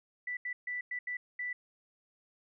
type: tone bursts at uneven times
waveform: sine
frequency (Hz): 1975.5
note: B6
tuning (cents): 0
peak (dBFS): -34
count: 6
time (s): 0.27-0.37 / 0.45-0.53 / 0.67-0.81 / 0.91-0.99 / 1.07-1.17 / 1.39-1.53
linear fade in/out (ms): 5
effects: none